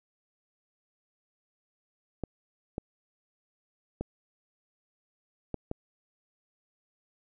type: clicks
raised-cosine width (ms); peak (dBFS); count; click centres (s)
2; -19; 5; 2.237 / 2.781 / 4.01 / 5.543 / 5.714
effects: none